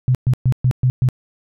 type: tone bursts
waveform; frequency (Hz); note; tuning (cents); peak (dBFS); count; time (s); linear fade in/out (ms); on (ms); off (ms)
sine; 127.1; C3; -50; -11; 6; 0.08-1.088; 0; 68; 120
effects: none